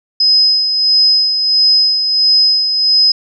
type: tone with tremolo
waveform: sine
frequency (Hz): 5060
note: D#8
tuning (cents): +28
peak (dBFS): -6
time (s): 0.2-3.12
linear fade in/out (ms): 5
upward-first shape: sine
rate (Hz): 1.5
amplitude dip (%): 50
effects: none